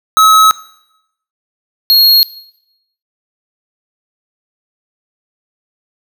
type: tone pair in turn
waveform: square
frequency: 1285 / 4287 Hz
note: E6 / C8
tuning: -45 / +41 cents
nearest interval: octave + major sixth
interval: 2086 cents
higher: second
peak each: -5 dBFS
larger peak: neither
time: 0.17-0.51 / 1.9-2.23 s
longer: first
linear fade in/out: 0 ms
effects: noise-tail reverb RT60 0.8 s tail -18 dB re dry